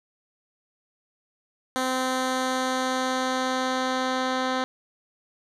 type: tone with low-pass filter sweep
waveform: 10% pulse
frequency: 258.2 Hz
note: C4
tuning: 23 cents flat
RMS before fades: -26 dBFS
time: 1.76-4.64 s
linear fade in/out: 0 ms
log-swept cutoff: 10000 to 4300 Hz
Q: 0.92
effects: none